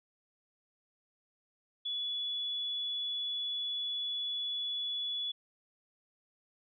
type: tone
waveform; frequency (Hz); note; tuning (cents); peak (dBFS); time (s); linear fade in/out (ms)
sine; 3416; G#7; +48; -33; 1.85-5.32; 10
effects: none